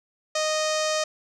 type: tone with low-pass filter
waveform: sawtooth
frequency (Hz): 620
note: D#5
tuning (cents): -6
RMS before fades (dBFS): -25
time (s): 0.35-1.04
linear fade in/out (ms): 5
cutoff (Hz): 6200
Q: 3.1
effects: none